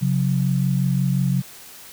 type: tone pair together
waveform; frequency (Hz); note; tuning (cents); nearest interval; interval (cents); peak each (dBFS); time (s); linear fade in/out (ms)
sine; 135.7 / 181.3; C#3 / F#3; -36 / -35; perfect fourth; 501; -19 / -21; 0.01-1.42; 20
effects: white hiss -42 dBFS RMS until 1.92 s